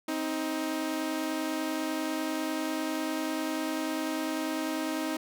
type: tone pair together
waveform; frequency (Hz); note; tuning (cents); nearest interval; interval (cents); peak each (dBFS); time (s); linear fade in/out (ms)
sawtooth; 263.9 / 314; C4 / D#4; +15 / +16; minor third; 301; -31 / -27; 0.08-5.17; 5
effects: none